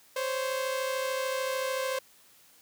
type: tone pair together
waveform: sawtooth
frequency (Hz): 521 / 554.5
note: C5 / C#5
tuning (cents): -7 / 0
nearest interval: minor second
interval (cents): 107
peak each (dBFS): -26 / -32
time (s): 0.16-1.99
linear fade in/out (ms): 5
effects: white hiss -59 dBFS RMS until 2.61 s + high-pass 80 Hz 12 dB/octave